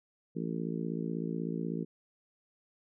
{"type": "harmonic tone", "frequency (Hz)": 56.2, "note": "A1", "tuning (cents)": 37, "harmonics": [3, 4, 5, 6, 7, 8], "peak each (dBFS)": [-36, -38, -40, -42, -43, -44], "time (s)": [0.35, 1.85], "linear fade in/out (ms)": 20, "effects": []}